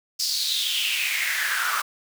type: noise with high-pass filter sweep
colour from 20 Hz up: pink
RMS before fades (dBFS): -25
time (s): 0.19-1.82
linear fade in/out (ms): 10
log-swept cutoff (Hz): 5100 to 1200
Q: 6
effects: none